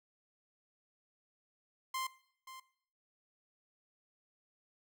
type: tone with echo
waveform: sawtooth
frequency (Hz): 1046.5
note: C6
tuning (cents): 0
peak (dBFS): -32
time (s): 1.94-2.07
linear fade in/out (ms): 5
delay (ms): 530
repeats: 1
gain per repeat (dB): -13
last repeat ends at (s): 2.6
effects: noise-tail reverb RT60 0.6 s tail -18 dB re dry